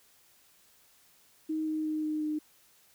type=tone with pitch steps; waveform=sine; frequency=313.5 / 311.3 / 309.2 / 307 / 304.9 Hz; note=D#4 / D#4 / D#4 / D#4 / D#4; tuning=+13 / +1 / -11 / -23 / -35 cents; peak=-29 dBFS; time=1.49-2.39 s; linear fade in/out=10 ms; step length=180 ms; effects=white hiss -63 dBFS RMS until 2.94 s